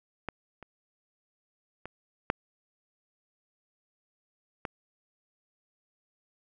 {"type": "clicks", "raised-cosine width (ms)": 0.5, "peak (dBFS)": [-18, -30, -24, -9, -18], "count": 5, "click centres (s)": [0.287, 0.627, 1.856, 2.301, 4.652], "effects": []}